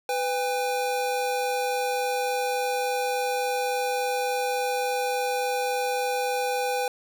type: tone pair together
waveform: square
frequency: 500.3 / 806 Hz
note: B4 / G5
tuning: +22 / +48 cents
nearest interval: minor sixth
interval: 826 cents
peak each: -28 dBFS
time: 0.09-6.88 s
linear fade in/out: 2 ms
effects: none